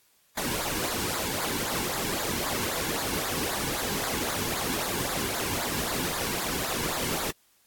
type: noise with flanger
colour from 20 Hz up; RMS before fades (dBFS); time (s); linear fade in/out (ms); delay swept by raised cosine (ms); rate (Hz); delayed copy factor
pink; -30; 0.37-7.31; 5; 0.34 to 1.64; 3.8; -0.75
effects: white hiss -64 dBFS RMS until 7.66 s + AAC 64 kbps